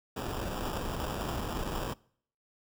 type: noise with sample-and-hold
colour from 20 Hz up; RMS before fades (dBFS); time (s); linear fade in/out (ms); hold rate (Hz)
pink; -35; 0.16-1.94; 10; 2100
effects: noise-tail reverb RT60 0.6 s tail -24 dB re dry